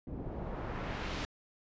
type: noise with low-pass filter sweep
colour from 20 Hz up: pink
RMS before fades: -39 dBFS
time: 0.07-1.25 s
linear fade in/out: 0 ms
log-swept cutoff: 340 to 5000 Hz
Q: 0.83
effects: resampled to 16000 Hz